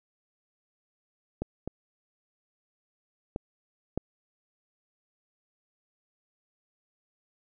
clicks, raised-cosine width 2 ms, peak -17 / -20 / -18 / -15 dBFS, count 4, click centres 1.42 / 1.676 / 3.361 / 3.976 s, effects none

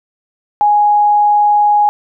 sine tone, 830.6 Hz, G#5, in tune, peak -7 dBFS, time 0.61-1.89 s, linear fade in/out 0 ms, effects none

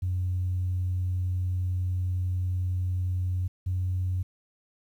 sine tone pair in turn, 91.1 / 91.63 Hz, F#2 / F#2, -26 / -16 cents, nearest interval unison, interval 10 cents, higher second, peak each -24 dBFS, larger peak neither, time 0.02-3.48 / 3.66-4.23 s, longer first, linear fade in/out 10 ms, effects tanh soft clip ceiling -21 dBFS + 10-bit

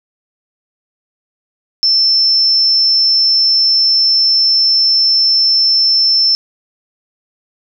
sine tone, 5330 Hz, E8, 18 cents sharp, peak -8 dBFS, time 1.83-6.35 s, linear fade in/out 0 ms, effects none

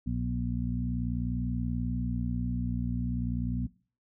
harmonic tone with a mistuned harmonic, 60.4 Hz, B1, 38 cents flat, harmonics 1 / 2 / 3 / 4, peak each -34 / -34 / -34 / -34 dBFS, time 0.06-3.67 s, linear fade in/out 10 ms, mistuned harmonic 1, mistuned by +51 cents, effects noise-tail reverb RT60 0.4 s tail -20 dB re dry

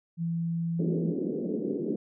sine tone, 167.4 Hz, E3, 27 cents sharp, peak -27 dBFS, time 0.17-1.15 s, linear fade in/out 50 ms
white band-pass noise, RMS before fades -31 dBFS, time 0.79-1.96 s, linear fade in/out 5 ms, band 170 to 450 Hz, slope 48 dB/octave
effects none

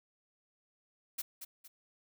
blue noise with echo, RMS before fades -37 dBFS, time 1.18-1.22 s, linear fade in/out 10 ms, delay 230 ms, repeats 2, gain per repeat -8 dB, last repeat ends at 1.68 s, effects none

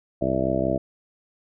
harmonic tone, 65.41 Hz, C2, in tune, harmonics 1 / 2 / 3 / 4 / 5 / 6 / 7 / 8 / 9 / 10, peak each -34 / -31 / -30 / -30 / -28 / -32 / -35 / -36 / -27 / -27 dBFS, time 0.21-0.78 s, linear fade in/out 10 ms, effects none

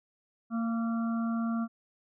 harmonic tone with a mistuned harmonic, 228.8 Hz, A#3, 32 cents flat, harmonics 1 / 3 / 5 / 6, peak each -28 / -42 / -42 / -43 dBFS, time 0.5-1.68 s, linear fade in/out 50 ms, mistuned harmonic 5, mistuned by +23 cents, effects none

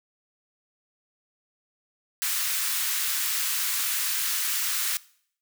white high-pass noise, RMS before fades -27 dBFS, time 2.22-4.97 s, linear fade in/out 0 ms, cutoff 1200 Hz, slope 24 dB/octave, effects noise-tail reverb RT60 0.6 s tail -21 dB re dry

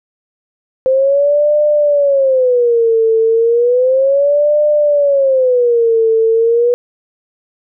sine tone with vibrato, 517 Hz, C5, 21 cents flat, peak -8 dBFS, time 0.86-6.74 s, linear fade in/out 0 ms, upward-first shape sine, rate 0.33 Hz, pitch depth 250 cents each way, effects none

